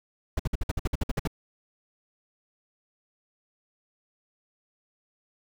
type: noise bursts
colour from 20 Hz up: brown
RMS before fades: -25 dBFS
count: 12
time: 0.37-1.275 s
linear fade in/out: 5 ms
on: 25 ms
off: 55 ms
effects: none